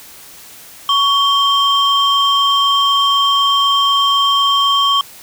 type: tone pair together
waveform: sine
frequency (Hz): 1118 / 3162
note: C#6 / G7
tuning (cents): +14 / +14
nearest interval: octave + tritone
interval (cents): 1800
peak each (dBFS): -11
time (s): 0.89-5.01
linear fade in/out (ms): 2
effects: tanh soft clip ceiling -7 dBFS + white hiss -38 dBFS RMS until 5.22 s